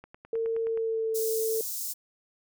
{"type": "click train", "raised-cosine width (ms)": 0.5, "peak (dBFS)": -31, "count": 8, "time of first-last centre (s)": [0.04, 0.775], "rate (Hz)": 9.53}
{"type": "tone with pitch glide", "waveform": "sine", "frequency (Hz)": [453.8, 445.2], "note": ["A#4", "A4"], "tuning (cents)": [-47, 20], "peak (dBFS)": -26, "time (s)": [0.33, 1.61], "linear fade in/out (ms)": 2, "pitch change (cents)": -33, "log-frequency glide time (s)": [0.63, 1.1]}
{"type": "high-pass noise", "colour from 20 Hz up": "white", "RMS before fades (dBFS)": -34, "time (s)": [1.14, 1.94], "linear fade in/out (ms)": 20, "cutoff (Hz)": 5400, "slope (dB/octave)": 24}
{"effects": []}